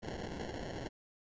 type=noise with sample-and-hold; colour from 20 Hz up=blue; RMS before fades=-42 dBFS; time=0.02-0.89 s; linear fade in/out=20 ms; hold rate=1225 Hz; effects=resampled to 16000 Hz